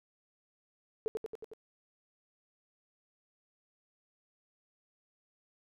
sine tone with echo, 440 Hz, A4, in tune, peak -29 dBFS, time 1.06-1.08 s, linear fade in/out 0 ms, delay 91 ms, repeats 5, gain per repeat -3 dB, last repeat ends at 1.535 s, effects none

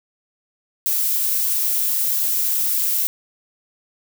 violet noise, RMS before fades -20 dBFS, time 0.86-3.07 s, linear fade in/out 0 ms, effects none

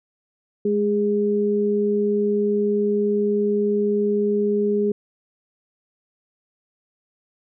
sine tone pair together, 208.2 / 411.5 Hz, G#3 / G#4, +5 / -16 cents, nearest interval octave, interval 1179 cents, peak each -22 / -19 dBFS, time 0.65-4.92 s, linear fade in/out 5 ms, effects none

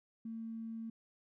triangle tone with tanh clipping, 225.7 Hz, A3, 44 cents sharp, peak -40 dBFS, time 0.25-0.9 s, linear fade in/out 5 ms, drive 3 dB, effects none

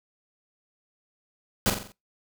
pink noise with echo, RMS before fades -22 dBFS, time 1.66-1.7 s, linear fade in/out 0 ms, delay 44 ms, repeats 5, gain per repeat -6 dB, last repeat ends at 1.92 s, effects noise-tail reverb RT60 0.2 s tail -22 dB re dry

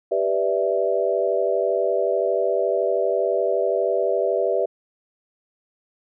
sine chord, E minor seventh, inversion first, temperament equal, 392 / 493.9 / 587.3 / 659.3 Hz, G4 / B4 / D5 / E5, 0 / 0 / 0 / 0 cents, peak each -24 / -24 / -24 / -24 dBFS, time 0.11-4.66 s, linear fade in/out 10 ms, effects none

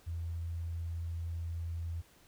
sine tone, 83.8 Hz, E2, 29 cents sharp, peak -35 dBFS, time 0.06-2.02 s, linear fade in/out 20 ms, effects pink hiss -63 dBFS RMS until 2.27 s

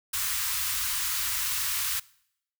white band-stop noise, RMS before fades -29 dBFS, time 0.13-2 s, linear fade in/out 10 ms, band 110 to 1000 Hz, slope 48 dB/octave, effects noise-tail reverb RT60 0.7 s tail -22 dB re dry

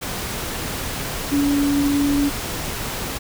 sine tone in noise, 284.7 Hz, C#4, 46 cents sharp, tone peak -16 dBFS, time 1.31-2.3 s, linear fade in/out 20 ms, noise pink, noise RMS -27 dBFS, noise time 0.01-3.19 s, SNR +8 dB, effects none

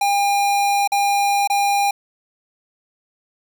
square tone with dropouts, 805 Hz, G5, 46 cents sharp, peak -16 dBFS, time 0.01-1.91 s, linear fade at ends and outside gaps 5 ms, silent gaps 0.876-0.919 / 1.475-1.499 s, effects none

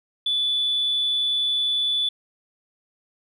sine tone, 3469 Hz, A7, 25 cents flat, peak -19 dBFS, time 0.26-2.09 s, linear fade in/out 5 ms, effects tanh soft clip ceiling -15 dBFS

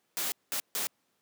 white noise bursts at uneven times, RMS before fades -32 dBFS, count 3, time 0.17-0.32 / 0.52-0.6 / 0.75-0.87 s, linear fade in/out 0 ms, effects pink hiss -74 dBFS RMS until 1.21 s + high-pass 200 Hz 12 dB/octave

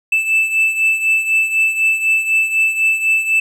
triangle beating tone pair, 2637 / 2641 Hz, E7 / E7, 0 / +3 cents, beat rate 4 Hz, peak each -12 / -18 dBFS, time 0.12-3.4 s, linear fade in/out 5 ms, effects none

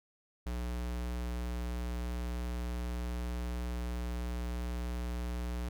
square tone, 60.2 Hz, B1, 44 cents flat, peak -35 dBFS, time 0.46-5.69 s, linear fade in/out 5 ms, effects none

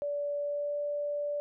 sine tone with pitch glide, 578 to 583 Hz, D5 to D5, -28 to -13 cents, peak -30 dBFS, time 0.02-1.4 s, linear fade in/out 0 ms, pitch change +15 cents, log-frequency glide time 0.37-0.78 s, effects none

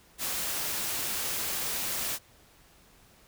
white noise, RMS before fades -32 dBFS, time 0.18-2.19 s, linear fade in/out 50 ms, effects pink hiss -59 dBFS RMS until 3.27 s

